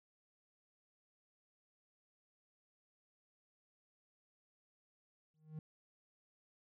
triangle tone with exponential growth, 155.56 Hz, D#3, in tune, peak -38 dBFS, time 5.34-5.59 s, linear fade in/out 2 ms, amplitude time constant 53 ms, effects none

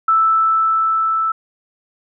sine tone with level ramp, 1318.5 Hz, E6, in tune, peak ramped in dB -10 to -15 dBFS, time 0.08-1.32 s, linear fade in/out 5 ms, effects none

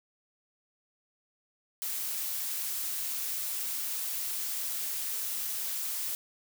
blue noise, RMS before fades -34 dBFS, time 1.82-6.15 s, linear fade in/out 0 ms, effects none

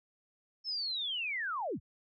sine linear sweep, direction down, 5340 to 47.84 Hz, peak -33 dBFS, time 0.64-1.8 s, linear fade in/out 50 ms, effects none

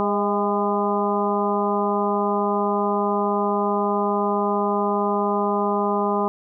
harmonic tone with a mistuned harmonic, 203.6 Hz, G#3, 34 cents flat, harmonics 1 / 2 / 3 / 4 / 5 / 6, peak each -25 / -24 / -28 / -26 / -26 / -29 dBFS, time 0-6.28 s, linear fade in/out 0 ms, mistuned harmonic 3, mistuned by +43 cents, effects none

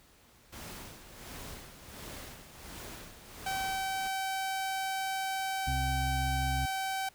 pink noise with tremolo, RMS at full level -44 dBFS, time 0.52-4.08 s, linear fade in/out 10 ms, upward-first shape sine, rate 1.4 Hz, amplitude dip 65%
sawtooth tone, 769 Hz, G5, 33 cents flat, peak -28 dBFS, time 3.46-7.09 s, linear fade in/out 5 ms
harmonic tone, 65.41 Hz, C2, in tune, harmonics 1 / 2 / 4, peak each -32 / -35 / -43 dBFS, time 5.67-6.66 s, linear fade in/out 5 ms
effects pink hiss -61 dBFS RMS until 7.14 s

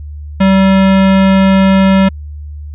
square tone, 192.2 Hz, G3, 34 cents flat, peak -6 dBFS, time 0.4-2.09 s, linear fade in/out 10 ms, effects added 74 Hz sine -23 dBFS peak until 2.74 s + resampled to 8000 Hz

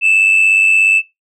sine tone with amplitude modulation, 2637 Hz, E7, in tune, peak -3 dBFS, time 0.01-1.02 s, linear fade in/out 50 ms, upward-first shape sine, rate 96.9 Hz, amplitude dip 65%, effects noise-tail reverb RT60 0.2 s tail -20 dB re dry + tanh soft clip ceiling -5 dBFS

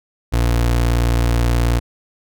30% pulse tone, 58.7 Hz, A#1, 13 cents sharp, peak -11 dBFS, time 0.32-1.8 s, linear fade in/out 20 ms, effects none

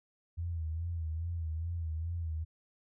sine tone with vibrato, 82.41 Hz, E2, in tune, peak -33 dBFS, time 0.37-2.45 s, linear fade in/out 20 ms, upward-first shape sine, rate 2.4 Hz, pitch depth 76 cents each way, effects none

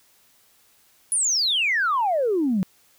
sine exponential sweep, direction down, 10260 to 177 Hz, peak -18 dBFS, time 1.12-2.63 s, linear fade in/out 0 ms, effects tanh soft clip ceiling -14 dBFS + white hiss -59 dBFS RMS until 2.98 s

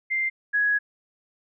sine tone pair in turn, 2093 / 1669.8 Hz, C7 / G#6, 0 / +9 cents, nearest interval major third, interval 391 cents, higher first, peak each -22 / -19 dBFS, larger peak second, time 0.1-0.3 / 0.53-0.79 s, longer second, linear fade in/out 20 ms, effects none

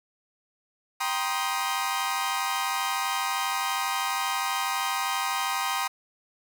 sawtooth chord, C minor seventh, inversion second, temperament equal with one note detuned, 784 / 954.1 / 1046.5 / 1244.5 Hz, G5 / Bb5 / C6 / Eb6, 0 / +40 / 0 / 0 cents, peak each -28 dBFS, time 1-5.88 s, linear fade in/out 10 ms, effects 9-bit

